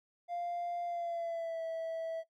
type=tone with pitch glide; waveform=triangle; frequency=697 to 654.1 Hz; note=F5 to E5; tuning=-4 to -14 cents; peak=-32 dBFS; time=0.28-2.24 s; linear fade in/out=50 ms; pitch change=-110 cents; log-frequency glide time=0.85-1.63 s; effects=noise-tail reverb RT60 0.1 s tail -19 dB re dry + tanh soft clip ceiling -30 dBFS